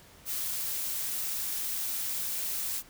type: noise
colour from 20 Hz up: blue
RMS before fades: -33 dBFS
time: 0.25-2.83 s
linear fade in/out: 50 ms
effects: pink hiss -55 dBFS RMS until 2.89 s